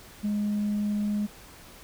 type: tone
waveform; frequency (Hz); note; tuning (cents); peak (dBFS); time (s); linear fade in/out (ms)
sine; 207.7; G#3; 0; -23; 0.23-1.27; 20
effects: tanh soft clip ceiling -22 dBFS + pink hiss -49 dBFS RMS until 1.83 s